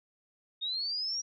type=linear sweep; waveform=sine; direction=up; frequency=3658 to 5740 Hz; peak=-31 dBFS; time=0.61-1.22 s; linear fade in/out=20 ms; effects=none